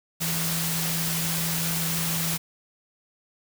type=tone in noise; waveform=sine; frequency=165 Hz; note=E3; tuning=2 cents sharp; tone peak=-29 dBFS; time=0.2-2.38 s; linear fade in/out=20 ms; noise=white; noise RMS=-28 dBFS; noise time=0.2-2.38 s; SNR=-4 dB; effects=none